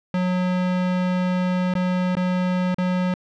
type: tone with dropouts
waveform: square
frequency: 182 Hz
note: F#3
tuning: 28 cents flat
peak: -20 dBFS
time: 0.14-3.14 s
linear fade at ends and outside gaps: 2 ms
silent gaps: 1.739-1.752 / 2.153-2.168 / 2.745-2.783 s
effects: low-pass 3000 Hz 12 dB/octave